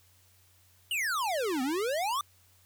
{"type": "exponential two-way sweep", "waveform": "square", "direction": "down then up", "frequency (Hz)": [3000, 247.2, 1212], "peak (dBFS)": -29, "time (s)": [0.91, 2.21], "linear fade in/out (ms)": 2, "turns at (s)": 1.62, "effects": ["added 91 Hz sine -64 dBFS peak until 2.65 s", "white hiss -64 dBFS RMS until 2.65 s"]}